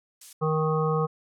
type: noise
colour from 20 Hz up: violet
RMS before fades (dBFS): -37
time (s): 0.21-0.33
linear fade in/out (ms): 5
type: harmonic tone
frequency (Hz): 156.5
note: D#3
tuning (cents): +10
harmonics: 1 / 3 / 5 / 7 / 8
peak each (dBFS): -25 / -26 / -34 / -31 / -33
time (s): 0.41-1.07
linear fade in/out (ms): 20
effects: low-pass 8000 Hz 12 dB/octave